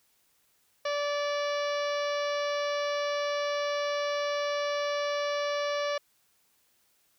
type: harmonic tone with a mistuned harmonic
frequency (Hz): 580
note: D5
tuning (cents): -22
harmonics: 1 / 2 / 3 / 4 / 5 / 6 / 7 / 8 / 9 / 10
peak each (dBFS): -29 / -35 / -39 / -41 / -43 / -45 / -46 / -47 / -48 / -49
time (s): 0.85-5.98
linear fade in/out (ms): 5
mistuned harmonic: 9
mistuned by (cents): +52
effects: white hiss -69 dBFS RMS until 7.18 s